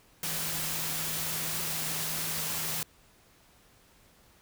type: tone in noise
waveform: sine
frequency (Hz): 160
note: D#3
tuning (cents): +49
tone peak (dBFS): -43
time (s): 0.23-2.83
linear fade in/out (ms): 2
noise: white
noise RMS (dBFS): -33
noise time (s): 0.23-2.83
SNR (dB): -13
effects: pink hiss -61 dBFS RMS until 4.41 s